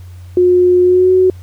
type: tone with pitch glide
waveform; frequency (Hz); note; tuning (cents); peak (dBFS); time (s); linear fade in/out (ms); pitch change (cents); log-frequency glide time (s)
sine; 360 to 371.2; F#4 to F#4; -47 to +6; -6; 0.37-1.3; 2; +53; 0.83-1.12
effects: added 90 Hz sine -30 dBFS peak until 1.42 s + pink hiss -49 dBFS RMS until 1.42 s